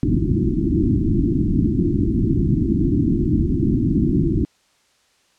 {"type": "low-pass noise", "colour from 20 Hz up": "white", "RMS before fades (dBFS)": -18, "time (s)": [0.03, 4.45], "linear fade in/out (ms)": 0, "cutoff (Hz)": 350, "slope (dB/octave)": 96, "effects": ["white hiss -60 dBFS RMS until 5.38 s", "low-pass 7000 Hz 12 dB/octave"]}